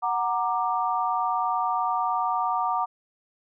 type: chord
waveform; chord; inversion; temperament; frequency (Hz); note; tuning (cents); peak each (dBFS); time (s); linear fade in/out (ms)
sine; Gb augmented; none; equal with one note detuned; 740 / 932.3 / 1183.5; Gb5 / Bb5 / D6; 0 / 0 / +13; -27; 0.02-2.86; 20
effects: none